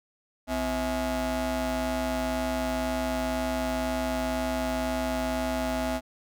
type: ring-modulated tone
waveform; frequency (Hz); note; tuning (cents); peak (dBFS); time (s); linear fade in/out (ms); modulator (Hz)
30% pulse; 196; G3; 0; -21; 0.47-6.01; 50; 451
effects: none